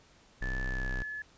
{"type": "tone", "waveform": "square", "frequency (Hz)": 32, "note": "C1", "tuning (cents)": -38, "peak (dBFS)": -33, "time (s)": [0.41, 1.03], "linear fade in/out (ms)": 10}
{"type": "tone with pitch glide", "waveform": "sine", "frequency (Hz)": [1739, 1716], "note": ["A6", "A6"], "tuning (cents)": [-21, -44], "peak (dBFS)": -36, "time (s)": [0.42, 1.22], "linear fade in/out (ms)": 2, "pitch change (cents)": -23, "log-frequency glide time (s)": [0.7, 0.84]}
{"effects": ["pink hiss -61 dBFS RMS until 1.37 s", "resampled to 16000 Hz"]}